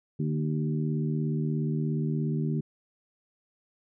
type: harmonic tone with a mistuned harmonic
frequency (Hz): 77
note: D#2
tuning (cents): -17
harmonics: 2 / 3 / 4 / 5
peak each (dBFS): -27 / -32 / -37 / -38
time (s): 0.19-2.61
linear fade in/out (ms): 10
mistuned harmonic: 2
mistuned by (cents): -35
effects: none